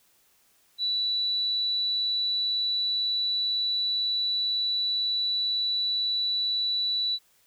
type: tone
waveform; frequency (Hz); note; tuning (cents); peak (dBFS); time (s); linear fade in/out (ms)
sine; 3951; B7; 0; -24; 0.78-7.19; 50
effects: white hiss -64 dBFS RMS until 7.46 s